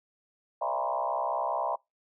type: tone with frequency modulation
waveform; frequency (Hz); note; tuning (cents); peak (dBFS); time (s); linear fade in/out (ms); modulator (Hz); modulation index
sine; 809; G#5; -46; -27; 0.61-1.76; 10; 64.8; 3.6
effects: noise-tail reverb RT60 0.2 s tail -26 dB re dry